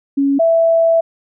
sine tone pair in turn, 277.9 / 661 Hz, C#4 / E5, +4 / +5 cents, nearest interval octave + minor third, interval 1501 cents, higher second, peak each -11 / -9 dBFS, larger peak second, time 0.17-0.39 / 0.39-1.01 s, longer second, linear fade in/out 10 ms, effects none

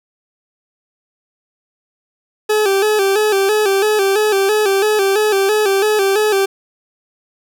40% pulse tone with vibrato, 408 Hz, G#4, 31 cents flat, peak -11 dBFS, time 2.49-6.46 s, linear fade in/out 10 ms, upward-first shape square, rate 3 Hz, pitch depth 77 cents each way, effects none

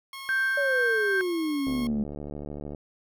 15% pulse tone, 1085 Hz, C#6, 37 cents flat, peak -31 dBFS, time 0.13-1.87 s, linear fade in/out 2 ms
sine tone with tremolo, 1568 Hz, G6, in tune, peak -22 dBFS, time 0.29-1.21 s, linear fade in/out 0 ms, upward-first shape sine, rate 2.3 Hz, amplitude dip 25%
sine exponential sweep, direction down, 579 to 207.7 Hz, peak -25 dBFS, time 0.57-2.04 s, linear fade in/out 5 ms
click train, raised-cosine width 2 ms, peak -24 dBFS, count 80, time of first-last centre 1.67-2.748 s, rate 73.3 Hz
effects none

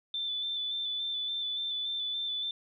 sine tone with vibrato, 3520 Hz, A7, in tune, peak -31 dBFS, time 0.14-2.51 s, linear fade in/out 2 ms, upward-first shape square, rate 3.5 Hz, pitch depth 19 cents each way, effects none

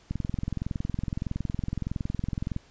click train, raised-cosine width 5 ms, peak -17 dBFS, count 54, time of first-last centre 0.11-2.564 s, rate 21.6 Hz, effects pink hiss -58 dBFS RMS until 2.7 s + resampled to 16000 Hz

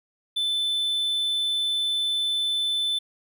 triangle tone, 3520 Hz, A7, in tune, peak -21 dBFS, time 0.36-2.99 s, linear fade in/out 10 ms, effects none

